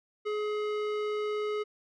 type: tone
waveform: square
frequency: 421.8 Hz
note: G#4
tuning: 27 cents sharp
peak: -30 dBFS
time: 0.25-1.64 s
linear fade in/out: 20 ms
effects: low-pass 3000 Hz 12 dB/octave